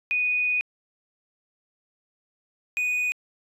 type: tone pair in turn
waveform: sine / triangle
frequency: 2479 / 2479 Hz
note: D#7 / D#7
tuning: -7 / -7 cents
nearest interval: unison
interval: 0 cents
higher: neither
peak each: -21 dBFS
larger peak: neither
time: 0.11-0.61 / 2.77-3.12 s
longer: first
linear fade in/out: 0 ms
effects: resampled to 32000 Hz